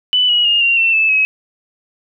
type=tone with pitch steps; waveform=sine; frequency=2988 / 2911 / 2837 / 2764 / 2693 / 2624 / 2557 Hz; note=F#7 / F#7 / F7 / F7 / E7 / E7 / D#7; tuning=+16 / -29 / +27 / -19 / +36 / -9 / +47 cents; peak=-10 dBFS; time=0.13-1.25 s; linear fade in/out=0 ms; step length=160 ms; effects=none

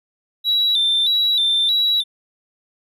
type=tone with vibrato; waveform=triangle; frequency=3729 Hz; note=A#7; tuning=in tune; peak=-12 dBFS; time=0.44-2.04 s; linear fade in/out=50 ms; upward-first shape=square; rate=1.6 Hz; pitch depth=76 cents each way; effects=tanh soft clip ceiling -11 dBFS

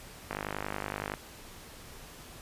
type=click train; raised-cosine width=0.5 ms; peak=-18 dBFS; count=43; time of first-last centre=0.31-1.138 s; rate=50.7 Hz; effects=pink hiss -49 dBFS RMS until 2.41 s + resampled to 32000 Hz

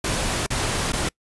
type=noise with dropouts; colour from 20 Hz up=pink; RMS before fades=-24 dBFS; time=0.04-1.09 s; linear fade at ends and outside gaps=5 ms; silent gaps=0.465-0.503 / 0.922-0.931 s; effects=noise-tail reverb RT60 0.1 s tail -26 dB re dry + resampled to 24000 Hz

